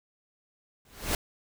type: noise with exponential growth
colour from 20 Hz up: pink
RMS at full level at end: -24 dBFS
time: 0.85-1.15 s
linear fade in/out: 2 ms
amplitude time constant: 65 ms
effects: none